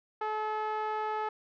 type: tone with low-pass filter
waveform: 5% pulse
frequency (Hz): 430.3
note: A4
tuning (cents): -39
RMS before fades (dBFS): -33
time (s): 0.21-1.29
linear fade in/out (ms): 5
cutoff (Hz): 1000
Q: 1.9
effects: none